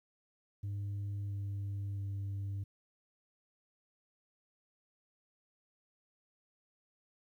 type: tone with pitch steps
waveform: sine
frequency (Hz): 100.9 / 99.97 / 99.05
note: G#2 / G2 / G2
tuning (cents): -49 / +34 / +18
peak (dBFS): -33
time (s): 0.63-2.64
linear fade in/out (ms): 10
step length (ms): 670
effects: tanh soft clip ceiling -35 dBFS + 12-bit